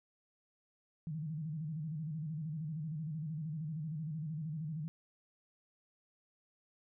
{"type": "tone with vibrato", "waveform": "sine", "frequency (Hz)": 155.56, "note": "D#3", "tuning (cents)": 0, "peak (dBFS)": -37, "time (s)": [1.07, 4.88], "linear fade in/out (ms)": 0, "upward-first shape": "square", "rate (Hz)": 13, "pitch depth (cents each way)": 88, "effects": []}